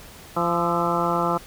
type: harmonic tone with a mistuned harmonic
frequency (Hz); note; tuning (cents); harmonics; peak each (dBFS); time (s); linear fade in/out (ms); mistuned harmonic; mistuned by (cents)
172; F3; -26; 1 / 2 / 3 / 4 / 5 / 6 / 7 / 8; -28 / -28 / -28 / -28 / -28 / -28 / -28 / -28; 0.36-1.38; 10; 8; -68
effects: pink hiss -44 dBFS RMS until 1.46 s